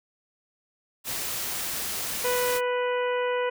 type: noise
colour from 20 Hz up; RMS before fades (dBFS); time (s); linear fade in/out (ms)
white; -31; 1.04-2.61; 50
type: harmonic tone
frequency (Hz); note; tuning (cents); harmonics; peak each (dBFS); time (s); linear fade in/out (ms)
493.9; B4; 0; 1 / 2 / 3 / 4 / 5 / 6; -25 / -31 / -35 / -37 / -39 / -41; 2.24-3.5; 10
effects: none